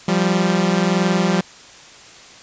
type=tone pair together; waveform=sawtooth; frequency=174.3 / 195.65 Hz; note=F3 / G3; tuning=-3 / -3 cents; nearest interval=major second; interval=200 cents; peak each=-14 dBFS; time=0.08-1.41 s; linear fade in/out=5 ms; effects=white hiss -42 dBFS RMS until 2.42 s + resampled to 16000 Hz